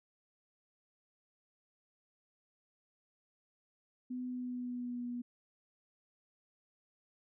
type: tone with pitch glide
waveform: sine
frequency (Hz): 251 to 242.9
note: B3 to B3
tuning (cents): +28 to -29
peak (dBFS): -37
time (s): 4.1-5.22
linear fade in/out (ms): 10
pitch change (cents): -57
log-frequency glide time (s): 4.25-5.05
effects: none